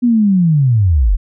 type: linear sweep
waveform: sine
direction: down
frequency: 248.7 to 37.31 Hz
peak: -8 dBFS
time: 0.02-1.17 s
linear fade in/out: 20 ms
effects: none